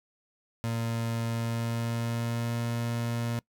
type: tone with pitch glide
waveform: 30% pulse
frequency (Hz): 115.4 to 117.55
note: A#2 to A#2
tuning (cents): -17 to +15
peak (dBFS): -26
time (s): 0.64-3.39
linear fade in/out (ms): 0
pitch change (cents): +32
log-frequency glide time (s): 1.26-2.6
effects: noise-tail reverb RT60 0.1 s tail -23 dB re dry